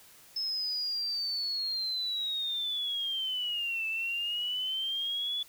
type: linear two-way sweep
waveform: sine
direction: down then up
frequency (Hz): 5220 to 2629 to 3446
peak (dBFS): -30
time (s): 0.36-5.43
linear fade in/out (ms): 5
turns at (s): 3.87
effects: white hiss -56 dBFS RMS until 5.48 s